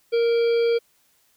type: harmonic tone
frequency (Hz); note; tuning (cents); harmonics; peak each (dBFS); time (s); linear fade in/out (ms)
466.2; A#4; 0; 1 / 3 / 5 / 7 / 9 / 10; -17 / -38 / -35 / -39 / -48 / -40; 0.12-0.79; 20
effects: white hiss -63 dBFS RMS until 1.36 s